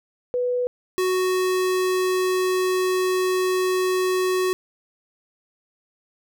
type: tone pair in turn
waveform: sine / square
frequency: 493.9 / 370 Hz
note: B4 / F#4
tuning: 0 / 0 cents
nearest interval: perfect fourth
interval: 500 cents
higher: first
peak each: -20 dBFS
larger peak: neither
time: 0.34-0.67 / 0.98-4.53 s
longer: second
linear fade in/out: 0 ms
effects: none